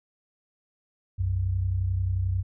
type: tone pair together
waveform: sine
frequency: 62.4 / 93.71 Hz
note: B1 / F#2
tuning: +19 / +23 cents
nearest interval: perfect fifth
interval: 704 cents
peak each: -30 / -24 dBFS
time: 1.18-2.43 s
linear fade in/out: 20 ms
effects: none